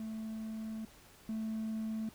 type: tone pair in turn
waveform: triangle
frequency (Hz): 220 / 220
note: A3 / A3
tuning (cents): 0 / 0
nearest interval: unison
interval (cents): 0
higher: neither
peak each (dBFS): -36 / -32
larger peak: second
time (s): 0-0.85 / 1.29-2.09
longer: first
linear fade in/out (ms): 2
effects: tanh soft clip ceiling -29 dBFS + pink hiss -59 dBFS RMS until 2.14 s